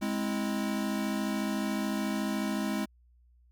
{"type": "chord", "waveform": "square", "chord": "Ab augmented", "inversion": "none", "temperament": "equal with one note detuned", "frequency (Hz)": [207.7, 261.6, 326.8], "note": ["Ab3", "C4", "E4"], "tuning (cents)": [0, 0, -15], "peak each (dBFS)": [-32, -36, -37], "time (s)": [0.01, 2.86], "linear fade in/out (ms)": 20, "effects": ["added 60 Hz sine -59 dBFS peak until 3.51 s"]}